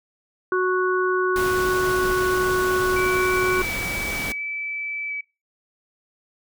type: harmonic tone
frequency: 368.9 Hz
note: F#4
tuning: 5 cents flat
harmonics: 1 / 3 / 4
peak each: -20 / -25 / -25 dBFS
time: 0.52-3.62 s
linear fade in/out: 2 ms
type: noise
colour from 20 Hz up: pink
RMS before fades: -30 dBFS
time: 1.36-4.32 s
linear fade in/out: 0 ms
type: tone with vibrato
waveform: sine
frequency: 2300 Hz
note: D7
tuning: 37 cents flat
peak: -26 dBFS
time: 2.96-5.21 s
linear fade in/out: 5 ms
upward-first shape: square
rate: 0.7 Hz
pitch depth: 8 cents each way
effects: noise-tail reverb RT60 0.3 s tail -24 dB re dry